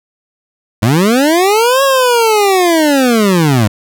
25% pulse linear two-way sweep, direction up then down, 98 to 554.4 to 98 Hz, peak -4 dBFS, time 0.82-3.68 s, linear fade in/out 10 ms, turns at 1.83 s, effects none

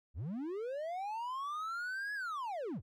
triangle linear two-way sweep, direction up then down, 55 to 1700 to 55 Hz, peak -35 dBFS, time 0.14-2.82 s, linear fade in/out 50 ms, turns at 2.14 s, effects none

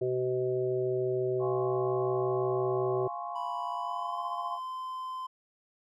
harmonic tone, 126.6 Hz, B2, 43 cents sharp, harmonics 1 / 3 / 4 / 5, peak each -37 / -28 / -38 / -37 dBFS, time 0.01-3.08 s, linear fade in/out 10 ms
sine chord, Db major seventh, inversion first, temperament equal, 698.5 / 830.6 / 1046.5 / 1108.7 Hz, F5 / Ab5 / C6 / Db6, 0 / 0 / 0 / 0 cents, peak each -38 / -41 / -41 / -41 dBFS, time 1.39-4.6 s, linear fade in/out 50 ms
triangle tone with pitch glide, 987.8 to 1031.5 Hz, B5 to C6, 0 to -25 cents, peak -33 dBFS, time 3.35-5.27 s, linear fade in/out 10 ms, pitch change +75 cents, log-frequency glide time 3.75-4.19 s
effects none

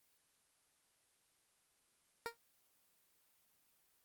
15% pulse tone with exponential decay, 465 Hz, A#4, 4 cents flat, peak -30 dBFS, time 2.26-2.37 s, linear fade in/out 0 ms, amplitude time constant 22 ms, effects white hiss -75 dBFS RMS until 4.04 s + Opus 24 kbps

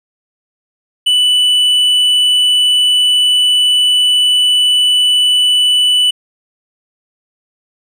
triangle tone with tanh clipping, 2977 Hz, F#7, 10 cents sharp, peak -9 dBFS, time 1.06-6.11 s, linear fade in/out 10 ms, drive 9 dB, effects none

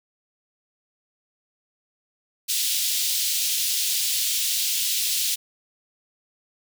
pink high-pass noise, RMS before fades -24 dBFS, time 2.48-5.36 s, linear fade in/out 20 ms, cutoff 3200 Hz, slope 24 dB/octave, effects none

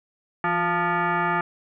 sine tone with frequency modulation, 169.5 Hz, E3, 49 cents sharp, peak -20 dBFS, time 0.44-1.41 s, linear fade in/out 2 ms, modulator 524 Hz, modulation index 3.1, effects none

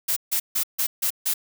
blue noise bursts, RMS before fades -23 dBFS, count 6, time 0.08-1.34 s, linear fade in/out 10 ms, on 85 ms, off 150 ms, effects none

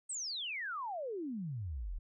sine exponential sweep, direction down, 8590 to 35.5 Hz, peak -37 dBFS, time 0.09-1.99 s, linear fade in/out 10 ms, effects none

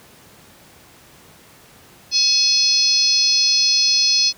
harmonic tone, 852 Hz, G#5, 44 cents sharp, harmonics 3 / 4 / 5 / 6 / 7, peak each -25 / -28 / -17 / -17 / -22 dBFS, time 2.11-4.33 s, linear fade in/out 50 ms, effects pink hiss -47 dBFS RMS until 4.37 s + high-pass 80 Hz 12 dB/octave

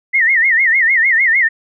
sine tone with vibrato, 1969 Hz, B6, 6 cents flat, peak -9 dBFS, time 0.13-1.49 s, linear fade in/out 20 ms, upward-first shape sine, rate 6.6 Hz, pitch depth 170 cents each way, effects none

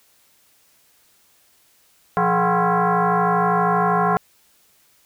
sine tone with frequency modulation, 175.8 Hz, F3, 12 cents sharp, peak -15 dBFS, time 2.17-4.17 s, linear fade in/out 0 ms, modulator 299 Hz, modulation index 4, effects white hiss -58 dBFS RMS until 5.05 s

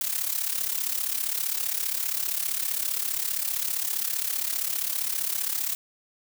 blue noise with amplitude modulation, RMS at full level -25 dBFS, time 0.01-5.75 s, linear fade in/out 2 ms, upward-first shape sine, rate 35.2 Hz, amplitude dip 75%, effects none

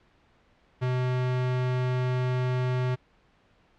square tone, 126.6 Hz, B2, 43 cents sharp, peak -25 dBFS, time 0.81-2.96 s, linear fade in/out 20 ms, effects pink hiss -63 dBFS RMS until 3.78 s + low-pass 3000 Hz 12 dB/octave

